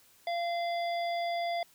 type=harmonic tone; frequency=688 Hz; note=F5; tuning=26 cents flat; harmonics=1 / 3 / 5 / 7; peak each=-30 / -40 / -44 / -47 dBFS; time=0.27-1.63 s; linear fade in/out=2 ms; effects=white hiss -62 dBFS RMS until 1.74 s